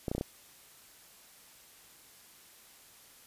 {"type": "clicks", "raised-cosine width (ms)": 2, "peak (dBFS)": -19, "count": 5, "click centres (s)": [0.082, 0.115, 0.15, 0.181, 0.211], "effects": ["white hiss -57 dBFS RMS until 3.26 s", "resampled to 32000 Hz"]}